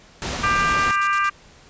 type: noise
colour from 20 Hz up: pink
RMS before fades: -27 dBFS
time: 0.22-0.91 s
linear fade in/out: 0 ms
type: harmonic tone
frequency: 396.5 Hz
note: G4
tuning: 20 cents sharp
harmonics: 3 / 4 / 5 / 6 / 7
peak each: -19 / -23 / -31 / -29 / -32 dBFS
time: 0.43-1.3 s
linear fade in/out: 10 ms
type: noise with tremolo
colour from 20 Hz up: blue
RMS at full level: -30 dBFS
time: 0.56-1.29 s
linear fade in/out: 2 ms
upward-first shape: square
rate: 8.8 Hz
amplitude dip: 80%
effects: pink hiss -49 dBFS RMS until 1.69 s + resampled to 16000 Hz